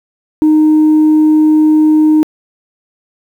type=tone; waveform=sine; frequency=308.7 Hz; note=D#4; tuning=14 cents flat; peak=-3 dBFS; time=0.42-2.23 s; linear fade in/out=0 ms; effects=tanh soft clip ceiling -3 dBFS + 7-bit